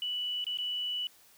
sine tone with dropouts, 2960 Hz, F#7, in tune, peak -31 dBFS, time 0.02-1.07 s, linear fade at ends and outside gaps 1 ms, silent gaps 0.442-0.467 / 0.573-0.586 s, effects white hiss -60 dBFS RMS until 1.37 s

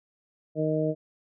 harmonic tone, 155.56 Hz, D#3, in tune, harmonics 1 / 2 / 3 / 4, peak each -29 / -29 / -29 / -29 dBFS, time 0.55-0.95 s, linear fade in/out 50 ms, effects none

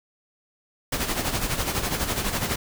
pink noise with tremolo, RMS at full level -24 dBFS, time 0.92-2.56 s, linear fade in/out 5 ms, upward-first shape sine, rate 12 Hz, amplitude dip 60%, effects none

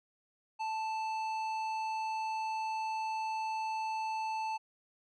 sine tone with tanh clipping, 880 Hz, A5, in tune, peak -35 dBFS, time 0.59-4.58 s, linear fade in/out 20 ms, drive 12 dB, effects none

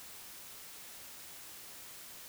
silence, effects white hiss -50 dBFS RMS until 2.28 s

